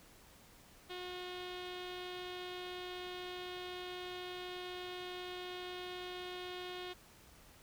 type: tone with low-pass filter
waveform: sawtooth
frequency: 361.6 Hz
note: F#4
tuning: 40 cents flat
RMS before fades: -45 dBFS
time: 0.89-6.94 s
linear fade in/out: 20 ms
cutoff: 3500 Hz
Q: 3.9
effects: pink hiss -61 dBFS RMS until 7.62 s